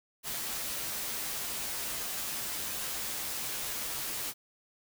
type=noise with comb filter; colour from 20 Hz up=white; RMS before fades=-36 dBFS; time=0.23-4.34 s; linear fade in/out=50 ms; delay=11 ms; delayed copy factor=-0.55; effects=none